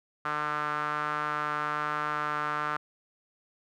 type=tone with band-pass filter; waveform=sawtooth; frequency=149.8 Hz; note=D3; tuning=35 cents sharp; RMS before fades=-31 dBFS; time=0.25-2.77 s; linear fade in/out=5 ms; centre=1300 Hz; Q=4.2; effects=none